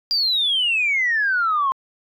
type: exponential sweep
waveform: sine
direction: down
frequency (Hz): 4841 to 1046.5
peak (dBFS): -16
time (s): 0.11-1.72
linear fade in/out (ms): 0
effects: tanh soft clip ceiling -12 dBFS